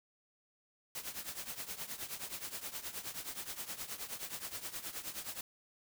white noise with tremolo, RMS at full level -40 dBFS, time 0.95-5.41 s, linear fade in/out 2 ms, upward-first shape triangle, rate 9.5 Hz, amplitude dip 85%, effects none

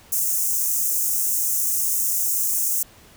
white high-pass noise, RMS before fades -22 dBFS, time 0.12-2.83 s, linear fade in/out 5 ms, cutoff 6100 Hz, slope 48 dB/octave, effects pink hiss -50 dBFS RMS until 3.16 s

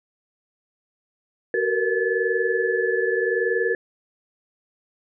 sine tone cluster, 376.2 / 457.2 / 477.9 / 1727 Hz, F#4 / A#4 / A#4 / A6, +29 / -34 / +43 / -33 cents, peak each -25 dBFS, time 1.54-3.75 s, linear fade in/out 2 ms, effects none

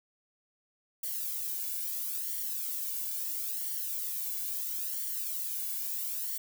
violet noise with flanger, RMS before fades -35 dBFS, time 1.03-6.38 s, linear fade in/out 5 ms, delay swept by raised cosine 0.78 to 1.6 ms, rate 0.75 Hz, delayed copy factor -0.8, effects none

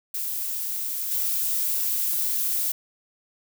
violet noise with level steps, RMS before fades -29 / -25 dBFS, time 0.14-2.72 s, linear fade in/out 5 ms, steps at 1.11 s, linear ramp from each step 10 ms, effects none

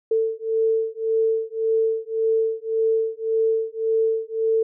sine beating tone pair, 445.4 / 447.2 Hz, A4 / A4, +21 / +28 cents, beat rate 1.8 Hz, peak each -22 dBFS, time 0.11-4.63 s, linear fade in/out 5 ms, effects none

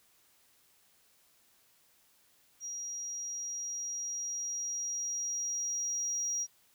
sine tone with level ramp, 5720 Hz, F8, 41 cents sharp, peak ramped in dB -37 to -29 dBFS, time 2.6-6.47 s, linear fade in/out 50 ms, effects tanh soft clip ceiling -28 dBFS + white hiss -67 dBFS RMS until 6.74 s

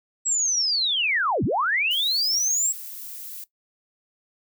sine linear two-way sweep, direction down then up, 7790 to 84.8 to 7790 Hz, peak -20 dBFS, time 0.25-2.73 s, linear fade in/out 20 ms, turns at 1.44 s
violet noise, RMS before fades -37 dBFS, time 1.91-3.44 s, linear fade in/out 2 ms
effects noise-tail reverb RT60 0.1 s tail -17 dB re dry

